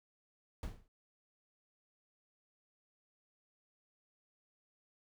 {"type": "noise with exponential decay", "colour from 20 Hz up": "brown", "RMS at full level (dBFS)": -35, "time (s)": [0.63, 0.88], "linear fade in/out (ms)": 1, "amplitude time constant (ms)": 54, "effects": []}